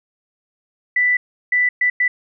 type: tone bursts at uneven times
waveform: sine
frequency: 1980 Hz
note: B6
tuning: 4 cents sharp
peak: -13 dBFS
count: 4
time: 0.96-1.17 / 1.52-1.69 / 1.81-1.9 / 2-2.08 s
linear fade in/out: 5 ms
effects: none